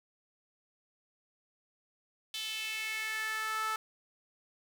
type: tone with high-pass filter sweep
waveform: sawtooth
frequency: 437.3 Hz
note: A4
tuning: 11 cents flat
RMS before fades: -36 dBFS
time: 2.34-3.76 s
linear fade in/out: 2 ms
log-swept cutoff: 3300 to 1200 Hz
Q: 3.7
effects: none